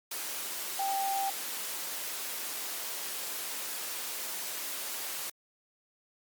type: tone in noise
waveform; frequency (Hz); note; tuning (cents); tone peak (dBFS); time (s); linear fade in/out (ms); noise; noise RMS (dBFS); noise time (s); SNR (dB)
sine; 784; G5; 0; -29; 0.79-1.3; 5; white; -37; 0.11-5.3; +5
effects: high-pass 300 Hz 12 dB/octave + Opus 48 kbps